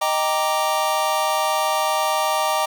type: chord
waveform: square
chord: Eb major seventh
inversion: none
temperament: equal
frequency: 622.3 / 784 / 932.3 / 1174.7 Hz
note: Eb5 / G5 / Bb5 / D6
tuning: 0 / 0 / 0 / 0 cents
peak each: -25 dBFS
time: 0.01-2.66 s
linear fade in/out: 10 ms
effects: none